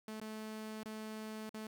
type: tone with dropouts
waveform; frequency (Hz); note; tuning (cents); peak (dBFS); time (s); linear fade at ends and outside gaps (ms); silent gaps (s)
sawtooth; 217.2; A3; -22; -39; 0.08-1.67; 2; 0.201-0.214 / 0.833-0.857 / 1.493-1.542
effects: 11-bit